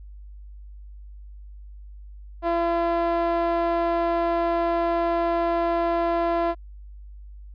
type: tone with band-pass filter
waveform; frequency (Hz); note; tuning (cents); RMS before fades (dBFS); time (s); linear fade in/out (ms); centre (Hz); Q
sawtooth; 339.2; E4; +50; -23; 2.42-6.55; 50; 730; 1.7
effects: added 50 Hz sine -39 dBFS peak until 7.54 s + resampled to 11025 Hz